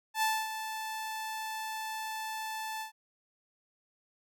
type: tone with ADSR envelope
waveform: sawtooth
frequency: 877 Hz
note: A5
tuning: 6 cents flat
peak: -22 dBFS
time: 0.14-2.92 s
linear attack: 82 ms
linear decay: 250 ms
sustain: -10 dB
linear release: 110 ms
effects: none